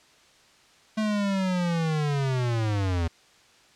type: linear sweep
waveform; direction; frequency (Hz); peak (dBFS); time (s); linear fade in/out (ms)
square; down; 218.8 to 81.1; -24; 0.97-3.08; 10
effects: white hiss -57 dBFS RMS until 3.75 s + low-pass 6000 Hz 12 dB/octave